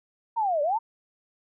sine linear two-way sweep, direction down then up, 945 to 560 to 945 Hz, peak -22 dBFS, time 0.36-0.79 s, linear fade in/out 20 ms, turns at 0.62 s, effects none

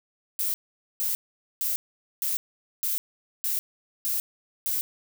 violet noise bursts, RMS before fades -27 dBFS, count 8, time 0.39-4.81 s, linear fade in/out 0 ms, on 150 ms, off 460 ms, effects none

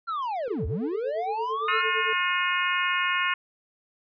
triangle linear two-way sweep, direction down then up, 1400 to 61.74 to 1400 Hz, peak -25 dBFS, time 0.07-1.82 s, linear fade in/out 20 ms, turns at 0.66 s
sine tone with tremolo, 441.6 Hz, A4, 6 cents sharp, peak -28 dBFS, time 0.48-2.13 s, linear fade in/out 0 ms, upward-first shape sine, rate 8.8 Hz, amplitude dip 90%
harmonic tone, 358.1 Hz, F4, 43 cents sharp, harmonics 3 / 4 / 5 / 6 / 7 / 8, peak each -28 / -29 / -30 / -31 / -31 / -32 dBFS, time 1.68-3.34 s, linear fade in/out 5 ms
effects resampled to 11025 Hz

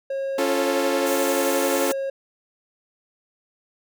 triangle tone, 543 Hz, C#5, 36 cents flat, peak -22 dBFS, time 0.1-2.1 s, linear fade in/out 5 ms
sawtooth chord, Db augmented, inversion none, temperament equal, 277.2 / 349.2 / 440 Hz, Db4 / F4 / A4, 0 / 0 / 0 cents, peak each -22 dBFS, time 0.38-1.92 s, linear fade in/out 5 ms
pink high-pass noise, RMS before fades -32 dBFS, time 1.06-1.93 s, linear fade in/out 10 ms, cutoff 5800 Hz, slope 96 dB/octave
effects none

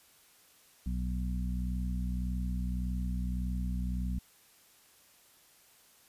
harmonic tone, 61.74 Hz, B1, in tune, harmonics 1 / 2 / 3 / 4, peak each -32 / -43 / -37 / -45 dBFS, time 0.86-4.19 s, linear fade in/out 5 ms, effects white hiss -62 dBFS RMS until 6.08 s + resampled to 32000 Hz

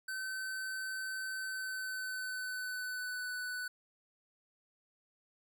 square tone with pitch glide, 1532 to 1491.8 Hz, G6 to F#6, -40 to +14 cents, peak -38 dBFS, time 0.08-3.68 s, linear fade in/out 5 ms, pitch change -46 cents, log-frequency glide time 1.38-3.32 s, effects none

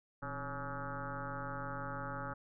sine tone with frequency modulation, 702 Hz, F5, 9 cents sharp, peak -38 dBFS, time 0.22-2.34 s, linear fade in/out 10 ms, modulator 145 Hz, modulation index 5.4, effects none

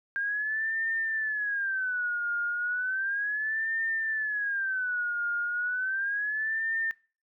sine tone with vibrato, 1600 Hz, G6, 35 cents sharp, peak -27 dBFS, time 0.16-6.91 s, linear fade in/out 0 ms, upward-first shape sine, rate 0.34 Hz, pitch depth 210 cents each way, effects noise-tail reverb RT60 0.4 s tail -23 dB re dry

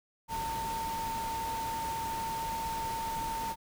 sine tone in noise, 904 Hz, A5, 47 cents sharp, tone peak -33 dBFS, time 0.28-3.56 s, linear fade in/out 50 ms, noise pink, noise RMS -41 dBFS, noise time 0.28-3.56 s, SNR +5 dB, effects none

